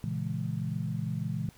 sine chord, A# half-diminished seventh, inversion none, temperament equal, 116.54 / 138.59 / 164.81 / 207.7 Hz, A#2 / C#3 / E3 / G#3, 0 / 0 / 0 / 0 cents, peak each -35 / -36 / -34 / -38 dBFS, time 0.04-1.49 s, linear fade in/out 0 ms, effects pink hiss -58 dBFS RMS until 1.57 s

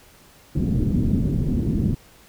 white low-pass noise, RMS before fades -21 dBFS, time 0.55-1.95 s, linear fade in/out 10 ms, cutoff 260 Hz, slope 24 dB/octave, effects pink hiss -51 dBFS RMS until 2.28 s

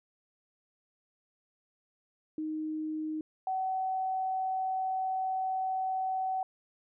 sine tone pair in turn, 311.1 / 755.9 Hz, D#4 / F#5, 0 / +37 cents, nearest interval octave + minor third, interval 1537 cents, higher second, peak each -32 / -29 dBFS, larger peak second, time 2.38-3.21 / 3.47-6.43 s, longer second, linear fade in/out 2 ms, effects none

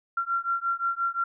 sine beating tone pair, 1369 / 1374.7 Hz, F6 / F6, -35 / -28 cents, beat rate 5.7 Hz, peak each -28 / -28 dBFS, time 0.17-1.24 s, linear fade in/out 5 ms, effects none

